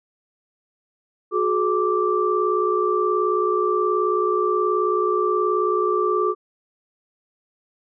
sine tone cluster, 365.7 / 424.4 / 1172 Hz, F#4 / G#4 / D6, -20 / +38 / -4 cents, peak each -22 dBFS, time 1.31-6.35 s, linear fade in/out 50 ms, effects none

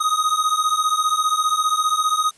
square beating tone pair, 1244.5 / 1259.5 Hz, D#6 / D#6, 0 / +21 cents, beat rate 15 Hz, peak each -21 dBFS, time 0-2.31 s, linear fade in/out 10 ms, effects white hiss -53 dBFS RMS until 2.37 s + resampled to 24000 Hz

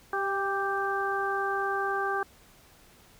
harmonic tone with a mistuned harmonic, 392 Hz, G4, in tune, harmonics 1 / 2 / 3 / 4, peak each -32 / -32 / -32 / -32 dBFS, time 0.13-2.23 s, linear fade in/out 2 ms, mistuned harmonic 2, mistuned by +21 cents, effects pink hiss -57 dBFS RMS until 3.19 s

